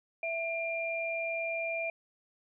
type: tone pair together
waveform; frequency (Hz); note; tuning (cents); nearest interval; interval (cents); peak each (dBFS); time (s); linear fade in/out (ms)
sine; 662.2 / 2390; E5 / D7; +8 / +30; octave + minor seventh; 2222; -34 / -34; 0.23-1.9; 2
effects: none